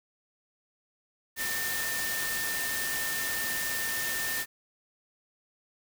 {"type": "tone in noise", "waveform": "sine", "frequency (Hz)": 1800, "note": "A6", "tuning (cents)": 39, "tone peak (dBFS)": -33, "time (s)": [1.36, 4.46], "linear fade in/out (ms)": 50, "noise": "white", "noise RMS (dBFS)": -33, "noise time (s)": [1.36, 4.46], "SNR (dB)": -3, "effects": []}